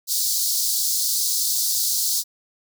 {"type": "high-pass noise", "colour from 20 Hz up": "pink", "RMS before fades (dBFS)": -22, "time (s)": [0.07, 2.24], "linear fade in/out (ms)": 50, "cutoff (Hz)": 4200, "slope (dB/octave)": 48, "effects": []}